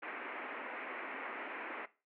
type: band-pass noise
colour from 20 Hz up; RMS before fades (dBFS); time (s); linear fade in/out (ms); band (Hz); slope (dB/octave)
white; -44; 0.02-1.86; 10; 240 to 2400; 48
effects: noise-tail reverb RT60 0.3 s tail -17 dB re dry